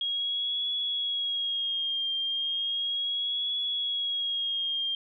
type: tone with vibrato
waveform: sine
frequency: 3282 Hz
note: G#7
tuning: 21 cents flat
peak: -27 dBFS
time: 0.01-4.95 s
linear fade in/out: 2 ms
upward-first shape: triangle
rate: 0.35 Hz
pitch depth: 51 cents each way
effects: none